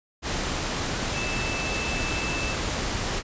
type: tone in noise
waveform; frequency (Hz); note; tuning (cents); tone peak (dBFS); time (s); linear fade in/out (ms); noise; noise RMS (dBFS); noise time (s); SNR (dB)
sine; 2637; E7; 0; -31; 1.12-2.57; 50; pink; -28; 0.22-3.23; -6
effects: resampled to 16000 Hz